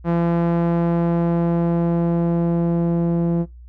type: tone with low-pass filter sweep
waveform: sawtooth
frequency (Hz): 169.9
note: F3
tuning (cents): -47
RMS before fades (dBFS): -19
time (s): 0.04-3.46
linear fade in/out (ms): 50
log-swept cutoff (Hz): 1200 to 460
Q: 0.71
effects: noise-tail reverb RT60 0.2 s tail -22 dB re dry + added 60 Hz sine -38 dBFS peak until 3.68 s